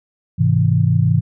sine chord, Ab augmented, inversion none, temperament just, 103.83 / 129.78 / 162.23 Hz, Ab2 / C3 / E3, 0 / -14 / -27 cents, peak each -16 dBFS, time 0.38-1.21 s, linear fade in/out 20 ms, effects none

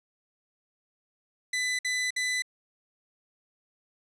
sawtooth tone bursts, 2000 Hz, B6, 21 cents sharp, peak -23 dBFS, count 3, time 1.53-2.422 s, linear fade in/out 5 ms, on 260 ms, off 56 ms, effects resampled to 22050 Hz

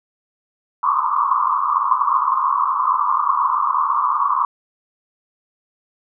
pink band-pass noise, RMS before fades -18 dBFS, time 0.83-4.45 s, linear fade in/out 2 ms, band 990 to 1200 Hz, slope 96 dB/octave, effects none

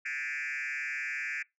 sine tone with frequency modulation, 2036 Hz, C7, 48 cents flat, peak -30 dBFS, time 0.05-1.43 s, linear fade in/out 10 ms, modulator 141 Hz, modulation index 3.2, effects noise-tail reverb RT60 0.2 s tail -25 dB re dry + tanh soft clip ceiling -31 dBFS

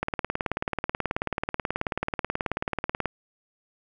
click train, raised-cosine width 0.5 ms, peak -11 dBFS, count 57, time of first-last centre 0.03-3.057 s, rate 18.5 Hz, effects none

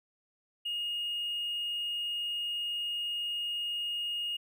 triangle tone with hard clipping, 2858 Hz, F7, 39 cents sharp, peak -32 dBFS, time 0.65-4.37 s, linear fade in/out 10 ms, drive 4 dB, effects none

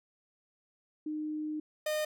sine / 45% pulse tone pair in turn, 305.9 / 611.8 Hz, D#4 / D#5, -29 / -29 cents, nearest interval octave, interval 1200 cents, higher second, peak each -33 / -30 dBFS, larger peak second, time 1.06-1.6 / 1.86-2.05 s, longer first, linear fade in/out 5 ms, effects none

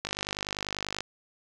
click train, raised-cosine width 0.2 ms, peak -14 dBFS, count 49, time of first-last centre 0.05-1.006 s, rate 50.2 Hz, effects none

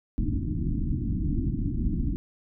pink low-pass noise, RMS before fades -27 dBFS, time 0.18-2.16 s, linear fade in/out 0 ms, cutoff 330 Hz, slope 96 dB/octave, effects none

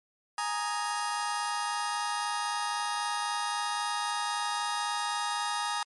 sawtooth chord, Ab suspended second, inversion none, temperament just, 830.6 / 934.4 / 1245.9 Hz, Ab5 / Bb5 / Eb6, 0 / +4 / +2 cents, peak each -30 dBFS, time 0.38-5.83 s, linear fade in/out 2 ms, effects MP3 48 kbps

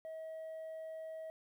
sine tone, 640 Hz, D#5, 49 cents sharp, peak -40 dBFS, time 0.05-1.3 s, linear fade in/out 0 ms, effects tanh soft clip ceiling -42 dBFS + 12-bit

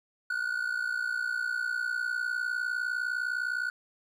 triangle ring-modulated tone, 1474 Hz, F#6, 7 cents flat, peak -24 dBFS, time 0.3-3.7 s, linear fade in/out 2 ms, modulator 29.9 Hz, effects resampled to 32000 Hz + 11-bit

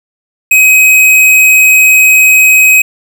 square tone, 2531 Hz, D#7, 29 cents sharp, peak -3 dBFS, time 0.51-2.82 s, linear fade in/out 5 ms, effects none

